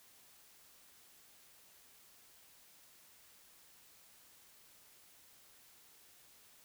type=silence; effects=white hiss -63 dBFS RMS until 6.64 s

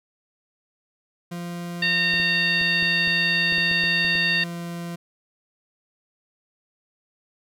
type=tone with pitch glide; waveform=40% pulse; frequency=173.3 to 171.41 Hz; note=F3 to F3; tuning=-13 to -32 cents; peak=-29 dBFS; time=1.31-4.96 s; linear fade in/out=10 ms; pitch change=-19 cents; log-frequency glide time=1.89-3.1 s
type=harmonic tone; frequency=916 Hz; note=A#5; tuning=31 cents flat; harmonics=2 / 3 / 4 / 5; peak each=-22 / -24 / -27 / -28 dBFS; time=1.82-4.44 s; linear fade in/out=5 ms
type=clicks; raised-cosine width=2 ms; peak=-23 dBFS; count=11; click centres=2.14 / 2.2 / 2.614 / 2.827 / 3.076 / 3.524 / 3.582 / 3.714 / 3.839 / 4.048 / 4.154 s
effects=none

